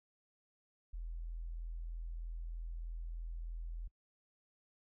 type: tone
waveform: sine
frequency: 41.6 Hz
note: E1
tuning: 17 cents sharp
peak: -40 dBFS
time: 0.93-3.88 s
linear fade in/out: 10 ms
effects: noise-tail reverb RT60 0.1 s tail -25 dB re dry